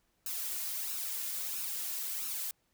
blue noise with flanger, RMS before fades -37 dBFS, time 0.26-2.51 s, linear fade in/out 2 ms, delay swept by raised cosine 0.74 to 2.84 ms, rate 1.5 Hz, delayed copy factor +0.6, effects pink hiss -75 dBFS RMS until 2.73 s

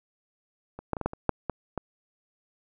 clicks, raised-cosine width 1 ms, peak -25 / -12 / -19 / -17 / -11 / -23 / -7 / -14 / -16 dBFS, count 9, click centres 0.79 / 0.933 / 0.968 / 1.013 / 1.06 / 1.134 / 1.293 / 1.497 / 1.777 s, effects none

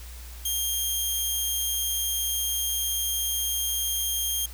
10% pulse tone, 3211 Hz, G7, 41 cents sharp, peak -17 dBFS, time 0.45-4.46 s, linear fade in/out 5 ms, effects added 60 Hz sine -39 dBFS peak until 4.53 s + white hiss -47 dBFS RMS until 4.53 s

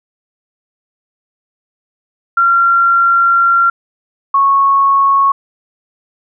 sine tone pair in turn, 1375 / 1102.5 Hz, F6 / C#6, -27 / -10 cents, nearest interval major third, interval 383 cents, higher first, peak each -7 dBFS, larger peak neither, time 2.37-3.7 / 4.34-5.32 s, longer first, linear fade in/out 5 ms, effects none

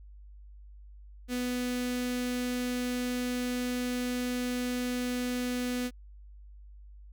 sawtooth tone with notch filter, 247.8 Hz, B3, 6 cents sharp, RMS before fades -32 dBFS, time 1.28-5.91 s, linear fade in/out 50 ms, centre 900 Hz, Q 0.9, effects added 50 Hz sine -47 dBFS peak until 7.12 s

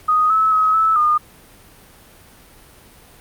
sine tone with pitch steps, 1246 / 1299 / 1275 / 1307 / 1219 Hz, D#6 / E6 / D#6 / E6 / D#6, +2 / -26 / +42 / -15 / -36 cents, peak -12 dBFS, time 0.08-1.18 s, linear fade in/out 10 ms, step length 220 ms, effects pink hiss -46 dBFS RMS until 3.2 s + Opus 48 kbps

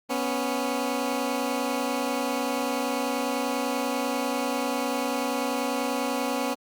15% pulse tone pair together, 246.5 / 276.7 Hz, B3 / C#4, -3 / -3 cents, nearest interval major second, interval 200 cents, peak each -22 dBFS, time 0.09-6.55 s, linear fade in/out 20 ms, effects Opus 48 kbps

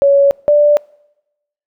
sine tone pair in turn, 560 / 588.8 Hz, C#5 / D5, +18 / +4 cents, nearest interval minor second, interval 86 cents, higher second, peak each -6 dBFS, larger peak neither, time 0.02-0.31 / 0.48-0.77 s, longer neither, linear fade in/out 0 ms, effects noise-tail reverb RT60 0.9 s tail -26 dB re dry

